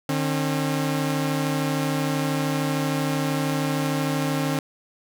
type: tone pair together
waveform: sawtooth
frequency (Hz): 151.31 / 269.6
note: D#3 / C#4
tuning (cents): -48 / -48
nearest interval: minor seventh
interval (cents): 1000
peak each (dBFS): -21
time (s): 0.09-4.59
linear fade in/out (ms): 2
effects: none